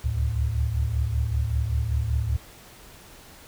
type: tone cluster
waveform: sine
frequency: 68.4 / 73.6 / 110.3 Hz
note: C#2 / D2 / A2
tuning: -23 / +4 / +5 cents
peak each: -29 / -25 / -26 dBFS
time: 0.04-2.37 s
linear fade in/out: 10 ms
effects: pink hiss -48 dBFS RMS until 3.47 s